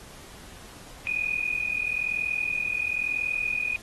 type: tone pair together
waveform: sine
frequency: 2448 / 2489 Hz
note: D#7 / D#7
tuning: -29 / 0 cents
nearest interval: unison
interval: 29 cents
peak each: -28 dBFS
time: 1.07-3.76 s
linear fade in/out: 0 ms
effects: pink hiss -47 dBFS RMS until 3.82 s + AAC 32 kbps